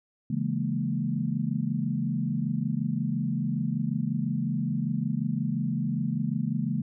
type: chord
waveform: sine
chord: A# half-diminished seventh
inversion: first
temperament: equal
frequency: 138.59 / 164.81 / 207.7 / 233.1 Hz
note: C#3 / E3 / G#3 / A#3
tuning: 0 / 0 / 0 / 0 cents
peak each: -31 dBFS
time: 0.3-6.82 s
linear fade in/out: 5 ms
effects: none